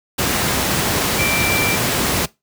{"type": "tone in noise", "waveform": "sine", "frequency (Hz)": 2349, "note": "D7", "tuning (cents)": 0, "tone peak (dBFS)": -20, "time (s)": [1.18, 1.76], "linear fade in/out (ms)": 10, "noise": "pink", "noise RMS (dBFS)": -18, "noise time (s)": [0.18, 2.26], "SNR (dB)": -5, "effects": ["noise-tail reverb RT60 0.2 s tail -20 dB re dry", "high-pass 80 Hz 12 dB/octave"]}